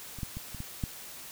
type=clicks; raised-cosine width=5 ms; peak=-30 / -21 / -25 / -29 / -25 / -18 dBFS; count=6; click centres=0.187 / 0.232 / 0.37 / 0.547 / 0.604 / 0.838 s; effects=white hiss -45 dBFS RMS until 1.31 s